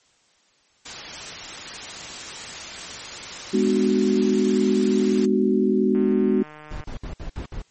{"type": "noise", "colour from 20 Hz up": "white", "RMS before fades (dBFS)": -34, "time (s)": [0.85, 5.26], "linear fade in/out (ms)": 10}
{"type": "chord", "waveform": "sine", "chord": "G# half-diminished seventh", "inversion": "none", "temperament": "just", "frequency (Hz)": [207.7, 249.2, 299, 373.8], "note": ["G#3", "B3", "D4", "F#4"], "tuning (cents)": [0, 16, 31, 18], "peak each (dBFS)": [-21, -22, -26, -21], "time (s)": [3.53, 6.43], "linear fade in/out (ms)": 10}
{"type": "click train", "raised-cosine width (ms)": 0.5, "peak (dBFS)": -27, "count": 136, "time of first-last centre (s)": [5.95, 6.838], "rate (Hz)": 152}
{"type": "noise bursts", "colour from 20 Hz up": "brown", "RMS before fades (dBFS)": -31, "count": 6, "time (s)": [6.71, 7.62], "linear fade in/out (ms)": 2, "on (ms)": 100, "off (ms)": 62}
{"effects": ["white hiss -61 dBFS RMS until 7.7 s", "MP3 32 kbps"]}